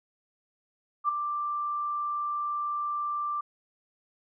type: tone with ADSR envelope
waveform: sine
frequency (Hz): 1179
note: D6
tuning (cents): +6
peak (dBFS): -20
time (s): 1.04-3.41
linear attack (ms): 47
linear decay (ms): 8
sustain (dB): -8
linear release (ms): 7
effects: none